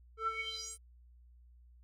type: tone with band-pass filter sweep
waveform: square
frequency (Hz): 445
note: A4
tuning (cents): +20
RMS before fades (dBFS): -40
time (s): 0.17-0.78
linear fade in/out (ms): 50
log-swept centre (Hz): 910 to 10000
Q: 8
effects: added 60 Hz sine -57 dBFS peak until 1.83 s